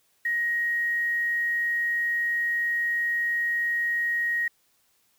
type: tone with quantisation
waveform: sine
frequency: 1883 Hz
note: A#6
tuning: 17 cents sharp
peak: -23 dBFS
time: 0.25-4.48 s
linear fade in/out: 5 ms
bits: 8
effects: white hiss -67 dBFS RMS until 5.18 s